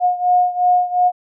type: beating tone pair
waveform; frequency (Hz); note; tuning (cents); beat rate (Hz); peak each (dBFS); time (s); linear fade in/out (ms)
sine; 719 / 721.8; F#5 / F#5; -50 / -43; 2.8; -14 / -17; 0-1.12; 50
effects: none